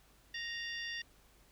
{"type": "harmonic tone with a mistuned harmonic", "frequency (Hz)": 932.3, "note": "A#5", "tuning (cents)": 0, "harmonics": [2, 3, 4, 5, 6], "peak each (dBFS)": [-41, -45, -47, -49, -51], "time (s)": [0.34, 1.02], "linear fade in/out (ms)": 5, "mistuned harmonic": 4, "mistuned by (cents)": -98, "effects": ["added 50 Hz sine -66 dBFS peak until 1.51 s", "pink hiss -66 dBFS RMS until 1.51 s"]}